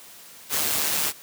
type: noise with amplitude modulation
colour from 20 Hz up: white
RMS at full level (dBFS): -22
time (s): 0.49-1.13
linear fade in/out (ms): 50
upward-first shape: sine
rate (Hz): 147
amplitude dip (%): 50
effects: white hiss -46 dBFS RMS until 1.22 s + high-pass 100 Hz 12 dB/octave